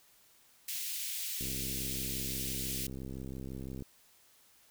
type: high-pass noise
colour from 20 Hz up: white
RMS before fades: -38 dBFS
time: 0.68-2.87 s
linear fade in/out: 5 ms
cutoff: 2300 Hz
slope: 24 dB/octave
type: click train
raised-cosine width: 3 ms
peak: -30 dBFS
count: 160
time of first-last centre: 1.41-3.823 s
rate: 65.9 Hz
effects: white hiss -64 dBFS RMS until 4.7 s